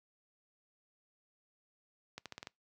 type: accelerating click train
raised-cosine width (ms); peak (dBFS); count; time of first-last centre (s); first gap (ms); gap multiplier
0.2; -26; 6; 2.18-2.471; 77; 0.86
effects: noise-tail reverb RT60 0.2 s tail -25 dB re dry + high-pass 80 Hz 12 dB/octave